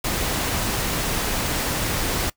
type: noise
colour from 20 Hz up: pink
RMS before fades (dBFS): -24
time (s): 0.04-2.3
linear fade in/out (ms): 5
effects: noise-tail reverb RT60 0.1 s tail -21 dB re dry